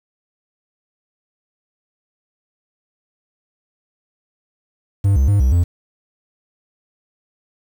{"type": "tone with pitch steps", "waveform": "triangle", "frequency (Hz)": [99.2, 67.6, 101.4, 64.1, 86.8], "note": ["G2", "C#2", "G#2", "C2", "F2"], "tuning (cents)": [21, -43, -41, -35, -10], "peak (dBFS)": -9, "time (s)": [5.04, 5.64], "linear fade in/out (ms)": 10, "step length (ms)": 120, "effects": ["7-bit"]}